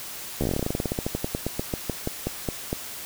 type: slowing click train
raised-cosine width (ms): 2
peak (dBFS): -12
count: 30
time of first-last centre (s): 0.41-2.729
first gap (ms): 13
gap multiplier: 1.11
effects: white hiss -37 dBFS RMS until 3.05 s